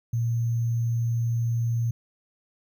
sine tone with sample-and-hold, 116.54 Hz, A#2, in tune, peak -22 dBFS, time 0.13-1.91 s, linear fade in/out 5 ms, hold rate 6300 Hz, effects none

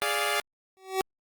10% pulse chord, D diminished, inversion second, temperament equal with one note detuned, 415.3 / 583.9 / 698.5 Hz, Ab4 / D5 / F5, 0 / -10 / 0 cents, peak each -21 dBFS, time 0.02-0.4 s, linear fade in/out 0 ms
25% pulse tone with exponential growth, 380 Hz, F#4, 46 cents sharp, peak -17 dBFS, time 0.77-1.01 s, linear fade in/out 0 ms, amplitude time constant 52 ms
effects Opus 32 kbps

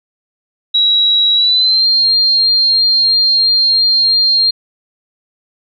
sine tone with pitch glide, 3875 to 4201 Hz, B7 to C8, -34 to +6 cents, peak -8 dBFS, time 0.74-4.51 s, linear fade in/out 10 ms, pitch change +140 cents, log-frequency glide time 1.35-1.87 s, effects none

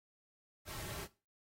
pink noise with comb filter, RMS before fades -45 dBFS, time 0.65-1.08 s, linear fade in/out 50 ms, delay 4.1 ms, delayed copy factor -0.55, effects noise-tail reverb RT60 0.3 s tail -17 dB re dry + AAC 48 kbps

